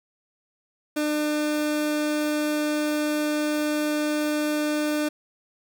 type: tone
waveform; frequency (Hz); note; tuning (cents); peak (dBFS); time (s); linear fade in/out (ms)
30% pulse; 300.5; D4; +40; -20; 0.96-5.09; 10
effects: none